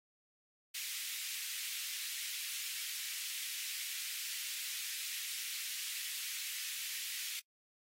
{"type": "high-pass noise", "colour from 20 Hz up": "pink", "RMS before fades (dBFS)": -42, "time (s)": [0.74, 7.4], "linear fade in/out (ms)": 10, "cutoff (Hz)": 2200, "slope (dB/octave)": 24, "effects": ["noise-tail reverb RT60 0.1 s tail -24 dB re dry", "AAC 48 kbps"]}